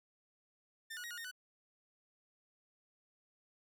sawtooth tone with pitch steps, 1796 / 1458 / 1889 / 1438 / 1842 / 1492 Hz, A6 / F#6 / A#6 / F#6 / A#6 / F#6, +35 / -26 / +22 / -50 / -21 / +14 cents, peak -40 dBFS, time 0.9-1.314 s, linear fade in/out 10 ms, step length 69 ms, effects none

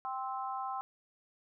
harmonic tone, 261.6 Hz, C4, in tune, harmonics 3 / 4 / 5, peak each -38 / -39 / -42 dBFS, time 0.05-0.81 s, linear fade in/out 0 ms, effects none

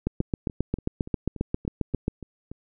two click trains, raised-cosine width 3 ms, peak -24 / -11 dBFS, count 9 / 16, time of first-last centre 0.21-2.515 / 0.07-2.081 s, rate 3.47 / 7.46 Hz, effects none

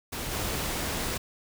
pink noise with level steps, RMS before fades -34 / -31 dBFS, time 0.12-1.18 s, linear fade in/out 10 ms, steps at 0.31 s, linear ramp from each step 20 ms, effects none

